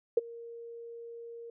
sine tone with ADSR envelope, 466.2 Hz, A#4, in tune, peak -18 dBFS, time 0.17-1.5 s, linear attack 5 ms, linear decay 22 ms, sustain -24 dB, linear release 3 ms, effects none

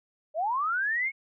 sine linear sweep, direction up, 584 to 2217 Hz, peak -25 dBFS, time 0.34-1.12 s, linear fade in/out 50 ms, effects none

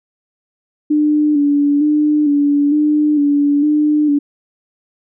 sine tone with vibrato, 293.8 Hz, D4, 1 cent sharp, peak -10 dBFS, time 0.9-4.19 s, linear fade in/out 10 ms, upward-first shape square, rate 1.1 Hz, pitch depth 36 cents each way, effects none

